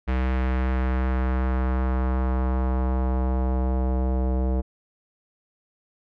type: tone with low-pass filter sweep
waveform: square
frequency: 64.1 Hz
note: C2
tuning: 35 cents flat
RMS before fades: -23 dBFS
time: 0.07-4.62 s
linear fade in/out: 20 ms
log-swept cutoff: 2200 to 600 Hz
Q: 1.4
effects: none